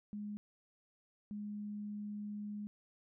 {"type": "tone bursts at uneven times", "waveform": "sine", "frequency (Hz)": 207.7, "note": "G#3", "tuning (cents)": 0, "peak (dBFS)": -40, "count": 2, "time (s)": [[0.13, 0.37], [1.31, 2.67]], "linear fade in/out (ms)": 0, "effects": []}